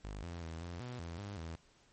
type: tone with pitch steps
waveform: sawtooth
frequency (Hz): 50.7 / 85.9 / 81.8 / 86.6 / 123.6 / 84.3 / 101.2 / 82.1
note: G#1 / F2 / E2 / F2 / B2 / E2 / G#2 / E2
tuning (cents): -41 / -28 / -13 / -14 / +2 / +39 / -44 / -6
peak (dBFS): -38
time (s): 0.04-1.56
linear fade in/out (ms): 5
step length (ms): 190
effects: pink hiss -67 dBFS RMS until 1.92 s + MP3 32 kbps